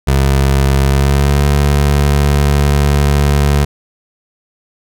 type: tone with pitch glide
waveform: 25% pulse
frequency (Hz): 68.2 to 71.59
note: C#2 to D2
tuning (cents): -28 to -44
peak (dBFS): -5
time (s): 0.07-3.65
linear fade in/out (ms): 10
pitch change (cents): +84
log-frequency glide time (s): 0.86-1.47
effects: none